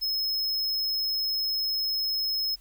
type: tone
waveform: square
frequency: 5170 Hz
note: E8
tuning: 34 cents flat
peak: -26 dBFS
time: 0.01-2.56 s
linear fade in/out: 20 ms
effects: added 44 Hz sine -54 dBFS peak until 2.6 s + white hiss -62 dBFS RMS until 2.6 s